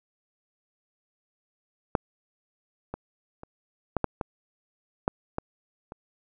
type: clicks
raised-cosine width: 1 ms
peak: -7 / -19 / -27 / -10 / -9 / -15 / -9 / -14 / -25 dBFS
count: 9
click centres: 1.952 / 2.94 / 3.434 / 3.967 / 4.043 / 4.212 / 5.079 / 5.384 / 5.921 s
effects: none